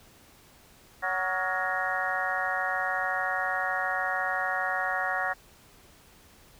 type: harmonic tone with a mistuned harmonic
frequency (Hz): 186.4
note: F#3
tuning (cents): +13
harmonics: 3 / 4 / 5 / 6 / 7 / 8 / 9 / 10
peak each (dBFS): -38 / -32 / -41 / -35 / -41 / -34 / -34 / -32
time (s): 1.02-5.34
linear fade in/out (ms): 20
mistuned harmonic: 8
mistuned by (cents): -80
effects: pink hiss -56 dBFS RMS until 6.59 s